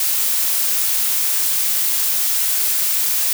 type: noise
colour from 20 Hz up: blue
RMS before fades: -18 dBFS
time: 0-3.33 s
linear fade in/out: 2 ms
effects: none